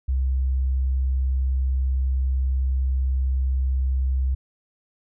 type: tone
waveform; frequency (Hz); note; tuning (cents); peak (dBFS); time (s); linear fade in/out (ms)
sine; 65.4; C2; 0; -19; 0.08-4.35; 10
effects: none